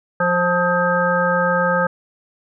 harmonic tone with a mistuned harmonic, 176.2 Hz, F3, 16 cents sharp, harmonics 1 / 3 / 5 / 7 / 9, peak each -23 / -19 / -24 / -21 / -21 dBFS, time 0.2-1.87 s, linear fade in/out 5 ms, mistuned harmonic 7, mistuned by +42 cents, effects none

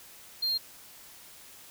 triangle tone, 4202 Hz, C8, 7 cents sharp, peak -25 dBFS, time 0.42-0.58 s, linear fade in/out 10 ms, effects white hiss -51 dBFS RMS until 1.7 s

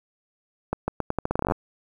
accelerating click train, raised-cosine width 1 ms, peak -10 dBFS, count 16, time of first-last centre 0.73-1.521 s, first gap 150 ms, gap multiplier 0.82, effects 8-bit

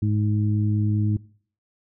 harmonic tone, 105.3 Hz, G#2, 24 cents sharp, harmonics 1 / 2 / 3, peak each -20 / -26 / -30 dBFS, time 0.02-1.17 s, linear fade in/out 5 ms, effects noise-tail reverb RT60 0.5 s tail -21 dB re dry

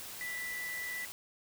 sine tone in noise, 1975.5 Hz, B6, in tune, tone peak -37 dBFS, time 0.21-1.05 s, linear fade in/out 0 ms, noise white, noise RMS -45 dBFS, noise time 0-1.12 s, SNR +5 dB, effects none

